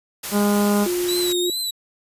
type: noise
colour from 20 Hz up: white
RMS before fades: -29 dBFS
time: 0.23-1.33 s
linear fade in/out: 10 ms
type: harmonic tone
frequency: 205.1 Hz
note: G#3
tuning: 21 cents flat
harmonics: 1 / 2 / 3 / 4 / 5 / 6 / 7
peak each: -17 / -23 / -27 / -29 / -31 / -33 / -34 dBFS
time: 0.31-0.88 s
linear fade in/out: 50 ms
type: tone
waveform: sine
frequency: 354.6 Hz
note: F4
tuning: 26 cents sharp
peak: -20 dBFS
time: 0.86-1.5 s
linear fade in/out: 2 ms
type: tone with vibrato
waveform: sawtooth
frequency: 3876 Hz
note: B7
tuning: 33 cents flat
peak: -20 dBFS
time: 1.08-1.71 s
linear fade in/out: 10 ms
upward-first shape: triangle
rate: 2.4 Hz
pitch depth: 100 cents each way
effects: resampled to 32000 Hz